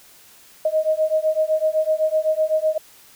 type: beating tone pair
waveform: sine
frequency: 622.3 / 630.2 Hz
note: D#5 / D#5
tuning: 0 / +22 cents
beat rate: 7.9 Hz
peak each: -20 dBFS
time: 0.65-2.78 s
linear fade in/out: 5 ms
effects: white hiss -49 dBFS RMS until 3.15 s